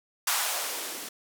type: noise with band-pass filter sweep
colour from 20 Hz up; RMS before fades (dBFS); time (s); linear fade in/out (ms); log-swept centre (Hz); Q
violet; -31; 0.27-1.09; 5; 1100 to 230; 1.9
effects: none